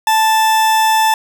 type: tone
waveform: 40% pulse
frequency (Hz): 880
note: A5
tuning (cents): 0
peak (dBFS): -9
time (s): 0.07-1.14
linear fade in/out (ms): 2
effects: none